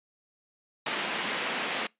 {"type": "band-pass noise", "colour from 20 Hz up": "white", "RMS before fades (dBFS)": -32, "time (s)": [0.86, 1.87], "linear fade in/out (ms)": 5, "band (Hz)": [180, 3300], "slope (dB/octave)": 24, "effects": ["noise-tail reverb RT60 0.2 s tail -25 dB re dry", "resampled to 8000 Hz"]}